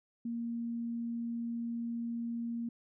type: tone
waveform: sine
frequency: 233.7 Hz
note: A#3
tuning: 5 cents sharp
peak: -34 dBFS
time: 0.25-2.69 s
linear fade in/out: 5 ms
effects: none